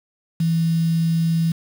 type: tone with quantisation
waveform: sine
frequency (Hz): 164.8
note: E3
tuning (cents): 0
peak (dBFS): -16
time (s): 0.4-1.52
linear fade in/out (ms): 5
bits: 6
effects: none